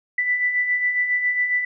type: beating tone pair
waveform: sine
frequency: 1975.5 / 1982.8 Hz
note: B6 / B6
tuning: 0 / +6 cents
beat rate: 7.3 Hz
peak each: -28 / -19 dBFS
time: 0.18-1.65 s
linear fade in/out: 5 ms
effects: none